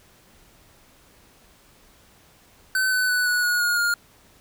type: tone with pitch steps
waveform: square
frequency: 1524 / 1505.6 / 1487.5 / 1469.5 / 1451.8 / 1434.3 / 1417 Hz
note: G6 / F#6 / F#6 / F#6 / F#6 / F6 / F6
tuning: -49 / +30 / +9 / -12 / -33 / +46 / +25 cents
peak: -20 dBFS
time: 2.75-3.94 s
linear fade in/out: 2 ms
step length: 170 ms
effects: pink hiss -55 dBFS RMS until 4.4 s